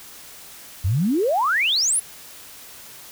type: exponential sweep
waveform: sine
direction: up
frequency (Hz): 82.41 to 11320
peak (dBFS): -17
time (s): 0.84-2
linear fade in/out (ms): 10
effects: white hiss -42 dBFS RMS until 3.11 s